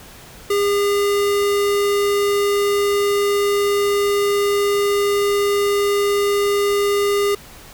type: tone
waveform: square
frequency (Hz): 405.4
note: G#4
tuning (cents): -42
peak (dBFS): -16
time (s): 0.5-7.35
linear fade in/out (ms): 5
effects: pink hiss -41 dBFS RMS until 7.73 s